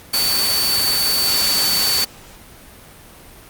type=tone in noise; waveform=sine; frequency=4514 Hz; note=C#8; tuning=31 cents sharp; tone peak=-17 dBFS; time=0.13-2.05 s; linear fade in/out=10 ms; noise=white; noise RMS=-20 dBFS; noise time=0.13-2.05 s; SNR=0 dB; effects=pink hiss -42 dBFS RMS until 3.49 s + Opus 48 kbps